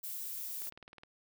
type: noise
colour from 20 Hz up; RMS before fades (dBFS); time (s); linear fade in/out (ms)
violet; -41; 0.03-0.7; 10
type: click train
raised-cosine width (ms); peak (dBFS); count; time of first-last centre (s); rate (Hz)
0.3; -35; 9; 0.62-1.035; 19.3
effects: none